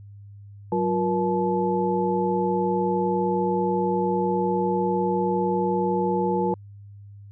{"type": "tone cluster", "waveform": "sine", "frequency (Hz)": [186.6, 355.7, 475.3, 865], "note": ["F#3", "F4", "A#4", "A5"], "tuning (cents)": [15, 32, 34, -30], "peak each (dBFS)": -26, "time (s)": [0.72, 6.54], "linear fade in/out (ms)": 2, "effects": ["added 101 Hz sine -41 dBFS peak until 7.31 s"]}